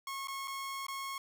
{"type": "tone with dropouts", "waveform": "sawtooth", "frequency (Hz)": 1090, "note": "C#6", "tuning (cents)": -29, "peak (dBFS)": -34, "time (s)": [0.07, 1.18], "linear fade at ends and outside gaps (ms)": 2, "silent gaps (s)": [[0.273, 0.282], [0.475, 0.479], [0.867, 0.883]], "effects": []}